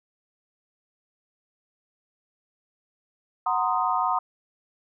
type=chord; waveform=sine; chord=C half-diminished seventh; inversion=second; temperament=equal with one note detuned; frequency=740 / 932.3 / 1037.5 / 1244.5 Hz; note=Gb5 / Bb5 / C6 / Eb6; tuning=0 / 0 / -15 / 0 cents; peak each=-27 dBFS; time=3.46-4.19 s; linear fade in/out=5 ms; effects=none